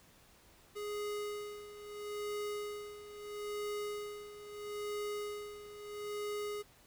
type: tone with tremolo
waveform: square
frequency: 415.3 Hz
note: G#4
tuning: in tune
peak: -37 dBFS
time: 0.75-6.63 s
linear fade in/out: 20 ms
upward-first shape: sine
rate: 0.76 Hz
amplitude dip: 75%
effects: pink hiss -63 dBFS RMS until 6.86 s